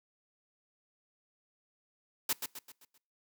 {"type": "noise with echo", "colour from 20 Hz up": "white", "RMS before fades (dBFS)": -30, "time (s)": [2.29, 2.33], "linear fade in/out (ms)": 5, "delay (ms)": 130, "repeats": 5, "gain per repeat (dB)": -7, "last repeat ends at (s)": 2.98, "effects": ["noise-tail reverb RT60 0.5 s tail -25 dB re dry", "high-pass 150 Hz 12 dB/octave"]}